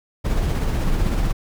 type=noise with tremolo; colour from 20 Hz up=brown; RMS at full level=-18 dBFS; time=0.24-1.33 s; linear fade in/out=20 ms; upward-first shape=sine; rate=16 Hz; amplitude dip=35%; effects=none